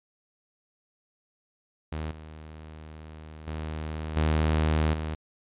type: tone with level steps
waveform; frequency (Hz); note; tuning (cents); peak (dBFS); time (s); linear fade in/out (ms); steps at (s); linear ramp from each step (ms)
sawtooth; 77.9; D#2; +3; -27 / -38 / -28 / -18 / -26; 1.92-5.15; 5; 2.11 / 3.47 / 4.16 / 4.93; 5
effects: resampled to 8000 Hz